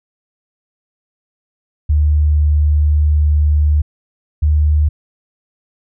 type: tone pair in turn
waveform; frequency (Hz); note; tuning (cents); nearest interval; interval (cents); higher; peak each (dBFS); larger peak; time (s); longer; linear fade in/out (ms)
sine; 74.9 / 75.42; D2 / D2; +35 / +47; unison; 12; second; -9; neither; 1.89-3.82 / 4.42-4.89; first; 10
effects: none